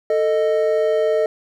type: tone pair together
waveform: triangle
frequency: 443.1 / 620 Hz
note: A4 / D#5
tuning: +12 / -6 cents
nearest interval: tritone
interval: 582 cents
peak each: -16 dBFS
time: 0.1-1.26 s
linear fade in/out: 2 ms
effects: none